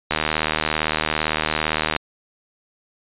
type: click train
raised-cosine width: 0.3 ms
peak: -3 dBFS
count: 145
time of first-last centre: 0.11-1.963 s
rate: 77.7 Hz
effects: resampled to 8000 Hz